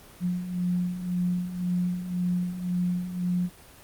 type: beating tone pair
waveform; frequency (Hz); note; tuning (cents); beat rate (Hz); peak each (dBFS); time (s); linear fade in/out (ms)
sine; 177.2 / 179.1; F3 / F3; +25 / +44; 1.9; -32 / -26; 0.2-3.5; 50
effects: pink hiss -50 dBFS RMS until 3.83 s + Opus 24 kbps